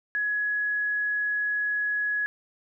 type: tone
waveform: sine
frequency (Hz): 1681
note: G#6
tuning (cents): +20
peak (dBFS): -24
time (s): 0.15-2.26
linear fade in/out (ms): 0
effects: none